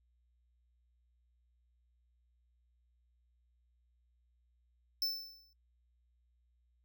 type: tone with exponential decay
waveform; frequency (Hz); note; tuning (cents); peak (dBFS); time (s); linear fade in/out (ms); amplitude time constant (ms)
square; 5290; E8; +5; -30; 5.02-5.53; 1; 110
effects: noise-tail reverb RT60 0.1 s tail -20 dB re dry + added 60 Hz sine -70 dBFS peak until 6.84 s